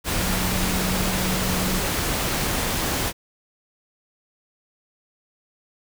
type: tone in noise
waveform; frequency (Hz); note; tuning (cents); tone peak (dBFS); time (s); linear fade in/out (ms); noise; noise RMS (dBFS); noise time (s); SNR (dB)
sine; 185; F#3; 0; -27; 0.15-1.84; 50; pink; -24; 0.04-3.13; -6
effects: none

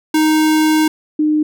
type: tone pair in turn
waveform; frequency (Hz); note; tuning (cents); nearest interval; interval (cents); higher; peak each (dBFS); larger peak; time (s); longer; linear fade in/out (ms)
square / sine; 311.1 / 304.7; D#4 / D#4; 0 / -36; unison; 36; first; -11; neither; 0.14-0.88 / 1.19-1.43; first; 5
effects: none

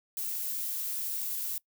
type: noise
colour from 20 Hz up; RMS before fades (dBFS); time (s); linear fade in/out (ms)
violet; -34; 0.17-1.58; 2
effects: noise-tail reverb RT60 0.1 s tail -23 dB re dry

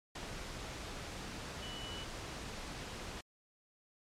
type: tone in noise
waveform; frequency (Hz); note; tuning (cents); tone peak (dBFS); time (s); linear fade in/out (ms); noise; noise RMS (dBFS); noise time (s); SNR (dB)
sine; 2960; F#7; 0; -46; 1.62-2.04; 5; pink; -44; 0.15-3.21; -5
effects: low-pass 7000 Hz 12 dB/octave + MP3 96 kbps

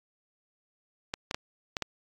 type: clicks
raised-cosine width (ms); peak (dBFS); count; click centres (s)
0.2; -13; 5; 1.139 / 1.311 / 1.345 / 1.768 / 1.823
effects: AAC 64 kbps

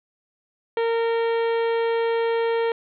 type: harmonic tone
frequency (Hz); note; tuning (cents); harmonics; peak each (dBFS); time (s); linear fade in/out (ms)
460; A#4; -23; 1 / 2 / 3 / 4 / 5 / 6 / 7 / 8 / 9; -20 / -29 / -37 / -35 / -38 / -44 / -41 / -50 / -50; 0.77-2.72; 2
effects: none

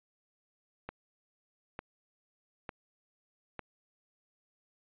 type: click train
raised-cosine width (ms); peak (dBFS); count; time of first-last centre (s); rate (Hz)
0.5; -24; 4; 0.89-3.593; 1.11
effects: resampled to 8000 Hz

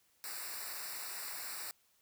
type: noise with comb filter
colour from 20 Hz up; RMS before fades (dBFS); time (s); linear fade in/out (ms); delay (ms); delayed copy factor
white; -43; 0.24-1.71; 0; 0.31; -0.95
effects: white hiss -72 dBFS RMS until 2.01 s

